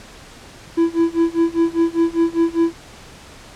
triangle tone with tremolo, 333.2 Hz, E4, 19 cents sharp, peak -9 dBFS, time 0.77-2.73 s, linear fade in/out 10 ms, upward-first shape sine, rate 5 Hz, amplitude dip 95%, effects pink hiss -41 dBFS RMS until 3.55 s + low-pass 8000 Hz 12 dB/octave

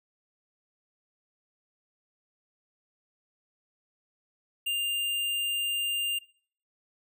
triangle tone with hard clipping, 2800 Hz, F7, 4 cents sharp, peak -28 dBFS, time 4.66-6.19 s, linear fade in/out 10 ms, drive 18 dB, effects noise-tail reverb RT60 0.5 s tail -21 dB re dry

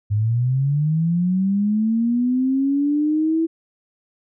sine linear sweep, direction up, 101 to 329.6 Hz, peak -16 dBFS, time 0.1-3.47 s, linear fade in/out 20 ms, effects none

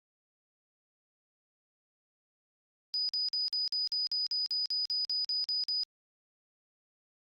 sine tone bursts, 4967 Hz, D#8, 4 cents flat, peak -29 dBFS, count 15, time 2.94-5.834 s, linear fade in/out 0 ms, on 150 ms, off 46 ms, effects Opus 48 kbps

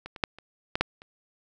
clicks, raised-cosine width 0.3 ms, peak -22 / -25 / -7 / -29 / -11 / -6 / -30 dBFS, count 7, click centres 0.06 / 0.162 / 0.238 / 0.386 / 0.755 / 0.81 / 1.019 s, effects none

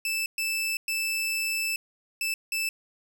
sawtooth tone bursts at uneven times, 2637 Hz, E7, in tune, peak -23 dBFS, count 5, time 0.05-0.26 / 0.38-0.77 / 0.88-1.76 / 2.21-2.34 / 2.52-2.69 s, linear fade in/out 2 ms, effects none

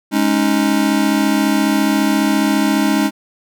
square chord, Ab suspended fourth, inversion none, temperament just, 207.7 / 276.9 / 311.5 Hz, Ab3 / Db4 / Eb4, 0 / -2 / +2 cents, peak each -18 dBFS, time 0.11-3.11 s, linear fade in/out 50 ms, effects none

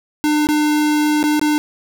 square tone with dropouts, 300.6 Hz, D4, 40 cents sharp, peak -14 dBFS, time 0.24-1.58 s, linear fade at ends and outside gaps 0 ms, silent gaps 0.47-0.488 / 1.229-1.239 / 1.395-1.414 s, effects none

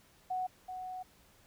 sine tone pair in turn, 740 / 740 Hz, F#5 / F#5, 0 / 0 cents, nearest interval unison, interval 0 cents, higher neither, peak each -32 / -39 dBFS, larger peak first, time 0.3-0.47 / 0.68-1.03 s, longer second, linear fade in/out 10 ms, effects pink hiss -64 dBFS RMS until 1.46 s

